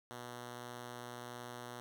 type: tone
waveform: 5% pulse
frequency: 121.5 Hz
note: B2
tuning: 28 cents flat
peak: -34 dBFS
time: 0.11-1.8 s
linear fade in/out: 0 ms
effects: none